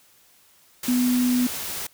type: tone in noise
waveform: sine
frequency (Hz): 248.2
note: B3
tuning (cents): +9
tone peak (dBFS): -18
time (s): 0.88-1.47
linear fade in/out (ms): 5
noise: white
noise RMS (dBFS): -31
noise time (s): 0.83-1.87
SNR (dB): +10
effects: white hiss -57 dBFS RMS until 1.93 s